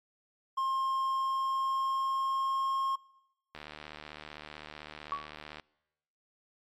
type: tone with pitch glide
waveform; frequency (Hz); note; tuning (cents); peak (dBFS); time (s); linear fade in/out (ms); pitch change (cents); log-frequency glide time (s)
triangle; 1065 to 1075.5; C6 to C6; +30 to +47; -26; 0.57-2.96; 10; +17; 1.05-2.79
type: click train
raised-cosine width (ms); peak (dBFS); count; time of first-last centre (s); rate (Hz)
0.3; -27; 156; 3.55-5.598; 75.7
type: tone with exponential decay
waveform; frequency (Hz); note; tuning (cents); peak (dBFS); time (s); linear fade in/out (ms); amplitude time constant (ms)
sine; 1127; C#6; +28; -27; 5.12-5.33; 0; 45
effects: noise-tail reverb RT60 1.0 s tail -24 dB re dry + MP3 64 kbps